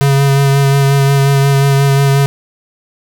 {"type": "tone with vibrato", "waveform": "square", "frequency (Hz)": 138.59, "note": "C#3", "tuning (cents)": 0, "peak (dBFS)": -8, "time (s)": [0.01, 2.26], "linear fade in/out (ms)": 0, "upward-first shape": "sine", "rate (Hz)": 5.6, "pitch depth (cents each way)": 18, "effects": []}